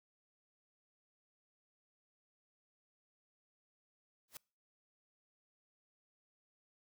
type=noise with exponential growth; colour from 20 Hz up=white; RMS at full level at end=-44 dBFS; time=4.28-4.37 s; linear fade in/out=2 ms; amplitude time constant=18 ms; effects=noise-tail reverb RT60 0.4 s tail -26 dB re dry